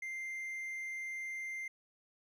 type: tone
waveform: triangle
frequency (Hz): 2093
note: C7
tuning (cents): 0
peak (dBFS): -37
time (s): 0.02-1.68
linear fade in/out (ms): 5
effects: none